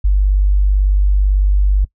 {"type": "tone", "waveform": "sine", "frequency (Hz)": 49.03, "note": "G1", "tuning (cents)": 1, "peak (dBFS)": -9, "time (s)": [0.04, 1.85], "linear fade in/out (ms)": 10, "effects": ["noise-tail reverb RT60 0.1 s tail -22 dB re dry"]}